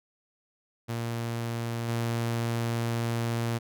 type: tone with level steps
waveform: sawtooth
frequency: 116.6 Hz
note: A#2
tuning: 1 cent sharp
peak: -26 / -23 dBFS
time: 0.88-3.59 s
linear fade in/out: 20 ms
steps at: 1.88 s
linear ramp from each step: 10 ms
effects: none